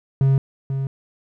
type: tone pair in turn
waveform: triangle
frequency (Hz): 135.4 / 135.4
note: C#3 / C#3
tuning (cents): -40 / -40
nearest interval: unison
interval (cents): 0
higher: neither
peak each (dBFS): -11 / -19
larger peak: first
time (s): 0.21-0.38 / 0.7-0.87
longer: neither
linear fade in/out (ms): 2
effects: none